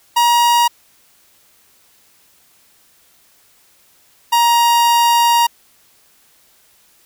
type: tone pair in turn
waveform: 45% pulse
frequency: 950 / 942.3 Hz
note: A#5 / A#5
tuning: +33 / +18 cents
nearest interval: unison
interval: 15 cents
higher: first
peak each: -10 dBFS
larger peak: neither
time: 0.16-0.68 / 4.32-5.47 s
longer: second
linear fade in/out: 10 ms
effects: white hiss -53 dBFS RMS until 7.05 s